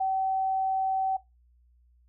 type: tone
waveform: sine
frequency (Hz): 765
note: G5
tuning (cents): -42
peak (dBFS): -24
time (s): 0-1.17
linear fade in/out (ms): 10
effects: noise-tail reverb RT60 0.2 s tail -18 dB re dry + added 60 Hz sine -59 dBFS peak until 2.08 s